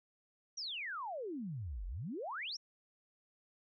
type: exponential two-way sweep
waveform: sine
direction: down then up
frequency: 5920 to 41.63 to 5920 Hz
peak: -39 dBFS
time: 0.57-2.57 s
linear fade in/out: 10 ms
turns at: 1.86 s
effects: none